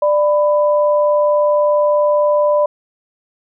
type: tone pair together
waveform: sine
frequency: 592.6 / 996 Hz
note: D5 / B5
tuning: +15 / +14 cents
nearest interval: major sixth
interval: 899 cents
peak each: -11 / -19 dBFS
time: 0.02-2.66 s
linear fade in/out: 5 ms
effects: none